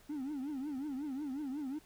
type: tone with vibrato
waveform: triangle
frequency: 280.1 Hz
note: C#4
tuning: 18 cents sharp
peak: -34 dBFS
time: 0.09-1.79 s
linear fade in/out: 10 ms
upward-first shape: triangle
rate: 5.5 Hz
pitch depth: 190 cents each way
effects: tanh soft clip ceiling -30 dBFS + pink hiss -63 dBFS RMS until 1.85 s

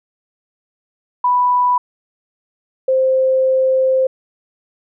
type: tone pair in turn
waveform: sine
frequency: 987.8 / 523.3 Hz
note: B5 / C5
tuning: 0 / 0 cents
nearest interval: major seventh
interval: 1100 cents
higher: first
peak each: -11 dBFS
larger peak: neither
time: 1.24-1.78 / 2.88-4.07 s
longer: second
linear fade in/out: 5 ms
effects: none

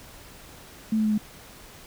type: tone with pitch steps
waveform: sine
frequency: 219.3 / 216.8 / 214.3 / 211.8 Hz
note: A3 / A3 / A3 / G#3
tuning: -6 / -25 / -45 / +34 cents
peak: -20 dBFS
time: 0.92-1.18 s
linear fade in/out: 5 ms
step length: 65 ms
effects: pink hiss -47 dBFS RMS until 1.86 s

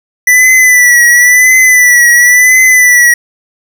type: tone with vibrato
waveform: square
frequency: 1975.5 Hz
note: B6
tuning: in tune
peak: -3 dBFS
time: 0.27-3.14 s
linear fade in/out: 5 ms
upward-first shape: triangle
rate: 0.96 Hz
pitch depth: 61 cents each way
effects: none

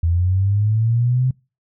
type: linear sweep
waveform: sine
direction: up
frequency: 81.9 to 130.81 Hz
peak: -14 dBFS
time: 0.03-1.31 s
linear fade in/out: 5 ms
effects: noise-tail reverb RT60 0.3 s tail -26 dB re dry

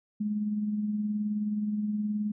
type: tone with tremolo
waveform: sine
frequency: 210 Hz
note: G#3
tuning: 19 cents sharp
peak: -25 dBFS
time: 0.2-2.32 s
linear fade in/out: 10 ms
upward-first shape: triangle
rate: 19 Hz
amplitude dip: 45%
effects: none

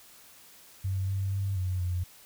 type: tone with pitch steps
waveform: sine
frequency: 95.6 / 97.1 / 98 / 91.9 / 89.3 Hz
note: G2 / G2 / G2 / F#2 / F2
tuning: -43 / -16 / 0 / -11 / +39 cents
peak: -27 dBFS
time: 0.84-2.04 s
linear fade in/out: 10 ms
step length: 240 ms
effects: white hiss -54 dBFS RMS until 2.25 s

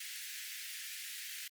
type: high-pass noise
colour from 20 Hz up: pink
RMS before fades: -45 dBFS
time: 0-1.48 s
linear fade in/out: 5 ms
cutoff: 1700 Hz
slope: 48 dB/octave
effects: Opus 32 kbps

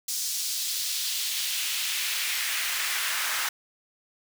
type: noise with high-pass filter sweep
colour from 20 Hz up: pink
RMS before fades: -29 dBFS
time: 0.08-3.49 s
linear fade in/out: 5 ms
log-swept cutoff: 5600 to 1400 Hz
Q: 1.4
effects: none

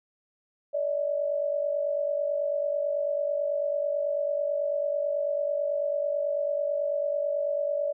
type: tone pair together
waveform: sine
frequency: 576.9 / 626 Hz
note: D5 / D#5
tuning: -31 / +10 cents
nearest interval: minor second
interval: 141 cents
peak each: -26 / -31 dBFS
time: 0.73-7.93 s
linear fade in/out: 20 ms
effects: none

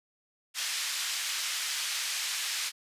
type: band-pass noise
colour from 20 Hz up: white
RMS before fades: -33 dBFS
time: 0.54-2.72 s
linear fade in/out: 50 ms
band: 1700 to 6300 Hz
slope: 12 dB/octave
effects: resampled to 32000 Hz

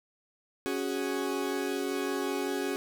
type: chord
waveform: 40% pulse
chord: C# suspended fourth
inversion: none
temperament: equal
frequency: 277.2 / 370 / 415.3 Hz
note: C#4 / F#4 / G#4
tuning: 0 / 0 / 0 cents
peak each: -33 / -33 / -34 dBFS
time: 0.66-2.76 s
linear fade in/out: 0 ms
effects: none

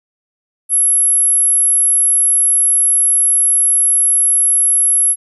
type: tone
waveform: sine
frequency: 11175 Hz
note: F9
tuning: in tune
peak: -9 dBFS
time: 0.69-5.16 s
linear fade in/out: 50 ms
effects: none

